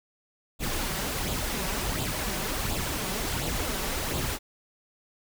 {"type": "noise with flanger", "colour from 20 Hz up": "pink", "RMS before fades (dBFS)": -30, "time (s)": [0.59, 4.39], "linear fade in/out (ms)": 50, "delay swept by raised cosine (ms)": [0.25, 5.35], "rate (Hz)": 1.4, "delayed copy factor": 0.55, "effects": []}